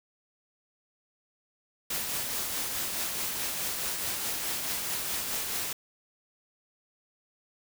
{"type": "noise with tremolo", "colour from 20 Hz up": "white", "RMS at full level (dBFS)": -31, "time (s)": [1.9, 5.73], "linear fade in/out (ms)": 5, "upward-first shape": "triangle", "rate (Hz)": 4.7, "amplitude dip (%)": 35, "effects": []}